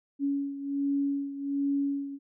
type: beating tone pair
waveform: sine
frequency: 280 / 281.3 Hz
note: C#4 / C#4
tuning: +18 / +26 cents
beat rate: 1.3 Hz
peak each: -28 / -33 dBFS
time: 0.19-2.19 s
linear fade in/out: 50 ms
effects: none